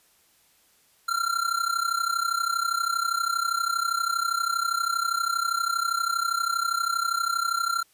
square tone with amplitude modulation, 1371 Hz, F6, 32 cents flat, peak -21 dBFS, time 1.08-7.83 s, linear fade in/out 10 ms, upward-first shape sine, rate 32.5 Hz, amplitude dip 80%, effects white hiss -62 dBFS RMS until 7.93 s + resampled to 32000 Hz

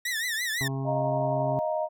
sawtooth tone with vibrato, 1866 Hz, A#6, 1 cent sharp, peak -24 dBFS, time 0.05-0.68 s, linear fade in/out 5 ms, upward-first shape triangle, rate 5.9 Hz, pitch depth 160 cents each way
harmonic tone, 135 Hz, C#3, 45 cents flat, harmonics 1 / 2 / 3 / 5 / 6 / 7 / 8, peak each -29 / -35 / -39 / -43 / -45 / -46 / -47 dBFS, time 0.61-1.59 s, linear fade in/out 0 ms
sine chord, Eb suspended second, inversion none, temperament just, 622.3 / 700 / 933.4 Hz, Eb5 / F5 / Bb5, 0 / +4 / +2 cents, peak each -27 / -32 / -33 dBFS, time 0.84-1.89 s, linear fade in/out 50 ms
effects none

